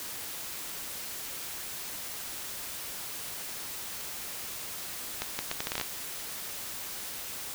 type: accelerating click train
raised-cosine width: 0.2 ms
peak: -13 dBFS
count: 10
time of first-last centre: 5.22-5.813 s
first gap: 170 ms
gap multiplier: 0.73
effects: white hiss -39 dBFS RMS until 7.54 s